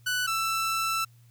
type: tone pair in turn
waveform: sawtooth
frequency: 1487 / 1329 Hz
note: F#6 / E6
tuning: +8 / +14 cents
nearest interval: major second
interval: 194 cents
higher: first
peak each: -22 dBFS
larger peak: neither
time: 0.06-0.27 / 0.27-1.05 s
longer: second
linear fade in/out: 10 ms
effects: added 118 Hz sine -53 dBFS peak until 1.3 s + white hiss -66 dBFS RMS until 1.3 s